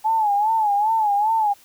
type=tone with vibrato; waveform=sine; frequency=852 Hz; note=G#5; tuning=44 cents sharp; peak=-16 dBFS; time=0.04-1.54 s; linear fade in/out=20 ms; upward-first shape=sine; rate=2.5 Hz; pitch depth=100 cents each way; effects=white hiss -52 dBFS RMS until 1.64 s